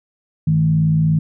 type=tone with frequency modulation; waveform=sine; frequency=157.4 Hz; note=D#3; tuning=20 cents sharp; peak=-12 dBFS; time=0.47-1.19 s; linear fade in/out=5 ms; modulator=57.2 Hz; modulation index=0.5; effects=none